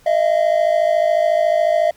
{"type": "tone pair together", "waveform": "triangle", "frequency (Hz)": [623, 677], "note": ["D#5", "E5"], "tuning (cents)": [2, 46], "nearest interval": "minor second", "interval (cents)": 144, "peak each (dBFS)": -14, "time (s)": [0.06, 1.91], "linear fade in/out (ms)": 5, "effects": ["pink hiss -52 dBFS RMS until 1.96 s", "Opus 48 kbps"]}